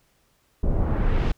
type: noise with low-pass filter sweep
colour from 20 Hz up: brown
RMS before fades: -21 dBFS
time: 0.63-1.32 s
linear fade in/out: 5 ms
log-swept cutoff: 520 to 4100 Hz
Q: 1
effects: pink hiss -65 dBFS RMS until 1.37 s